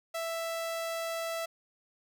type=tone; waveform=sawtooth; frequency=661 Hz; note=E5; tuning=5 cents sharp; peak=-29 dBFS; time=0.14-1.46 s; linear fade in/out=10 ms; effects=none